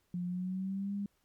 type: tone with pitch glide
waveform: sine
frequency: 177.3 to 201.3 Hz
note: F3 to G3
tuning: +26 to +46 cents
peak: -33 dBFS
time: 0.14-1.06 s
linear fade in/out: 2 ms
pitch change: +220 cents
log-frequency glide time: 0.26-0.94 s
effects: pink hiss -75 dBFS RMS until 1.24 s + MP3 96 kbps